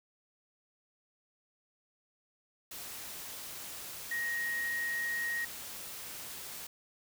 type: tone in noise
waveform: sine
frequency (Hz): 1880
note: A#6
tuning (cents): +14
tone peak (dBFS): -32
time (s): 4.11-5.45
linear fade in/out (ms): 5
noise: white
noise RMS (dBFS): -44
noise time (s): 2.71-6.67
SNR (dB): +9
effects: none